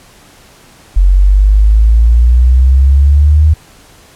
sine exponential sweep, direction up, 45 to 78.2 Hz, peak -3 dBFS, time 0.96-3.54 s, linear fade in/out 10 ms, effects pink hiss -41 dBFS RMS until 4.15 s + low-pass 12000 Hz 12 dB/octave

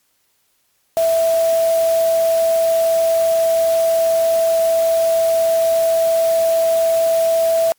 sine tone in noise, 659.3 Hz, E5, in tune, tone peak -12 dBFS, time 0.97-7.72 s, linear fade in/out 0 ms, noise white, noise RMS -30 dBFS, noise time 0.97-7.72 s, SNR +15 dB, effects white hiss -63 dBFS RMS until 7.78 s + MP3 96 kbps

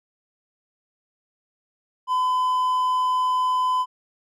triangle tone, 1012 Hz, B5, 42 cents sharp, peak -17 dBFS, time 2.07-3.86 s, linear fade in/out 50 ms, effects none

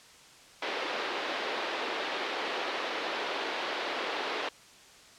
pink band-pass noise, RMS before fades -34 dBFS, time 0.62-4.49 s, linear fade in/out 5 ms, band 360 to 4100 Hz, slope 24 dB/octave, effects white hiss -54 dBFS RMS until 5.18 s + low-pass 7000 Hz 12 dB/octave

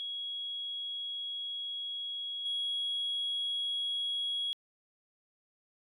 sine tone with level steps, 3322 Hz, G#7, in tune, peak -35 / -30 dBFS, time 0-4.53 s, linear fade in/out 0 ms, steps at 2.45 s, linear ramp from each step 10 ms, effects tanh soft clip ceiling -27 dBFS

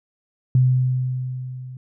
sine tone with level ramp, 127.8 Hz, C3, 40 cents flat, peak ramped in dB -11 to -33 dBFS, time 0.55-1.77 s, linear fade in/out 2 ms, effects none

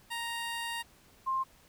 15% pulse / sine tone pair in turn, 932.3 / 1056.9 Hz, A#5 / C6, 0 / +17 cents, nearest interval major second, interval 217 cents, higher second, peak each -28 dBFS, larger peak neither, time 0.1-0.83 / 1.26-1.44 s, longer first, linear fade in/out 20 ms, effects pink hiss -61 dBFS RMS until 1.68 s

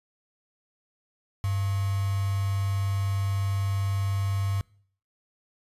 sine tone with quantisation, 98.4 Hz, G2, 7 cents sharp, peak -24 dBFS, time 1.44-4.61 s, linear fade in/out 0 ms, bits 6, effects noise-tail reverb RT60 0.6 s tail -25 dB re dry + resampled to 32000 Hz

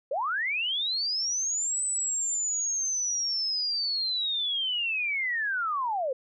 sine linear two-way sweep, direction up then down, 492.9 to 8080 to 492.9 Hz, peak -26 dBFS, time 0.11-6.13 s, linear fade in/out 5 ms, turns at 1.83 s, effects none

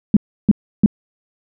sine tone bursts, 207.7 Hz, G#3, in tune, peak -5 dBFS, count 3, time 0.14-0.861 s, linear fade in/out 2 ms, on 27 ms, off 320 ms, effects none

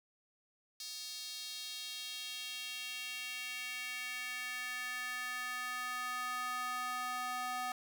square tone with high-pass filter sweep, 249.6 Hz, B3, 19 cents sharp, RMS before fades -41 dBFS, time 0.8-7.72 s, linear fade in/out 2 ms, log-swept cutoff 4600 to 920 Hz, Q 2.6, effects none

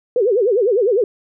sine tone with vibrato, 440 Hz, A4, in tune, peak -12 dBFS, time 0.16-1.04 s, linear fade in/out 2 ms, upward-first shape sine, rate 9.9 Hz, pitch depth 260 cents each way, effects none

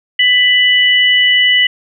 sine tone pair together, 1988.8 / 2960 Hz, B6 / F#7, +12 / 0 cents, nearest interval perfect fifth, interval 688 cents, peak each -10 dBFS, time 0.19-1.67 s, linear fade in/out 5 ms, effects none

